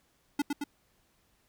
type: tone with echo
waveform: square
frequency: 288.6 Hz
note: D4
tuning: 30 cents flat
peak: -26 dBFS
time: 0.39-0.42 s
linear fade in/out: 5 ms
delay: 110 ms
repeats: 2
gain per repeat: -3 dB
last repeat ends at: 0.64 s
effects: pink hiss -70 dBFS RMS until 1.48 s